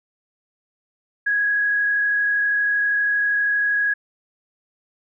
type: tone with frequency modulation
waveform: sine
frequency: 1661.2 Hz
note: G#6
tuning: in tune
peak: -17 dBFS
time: 1.26-3.94 s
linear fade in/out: 10 ms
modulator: 32.6 Hz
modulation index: 0.51
effects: none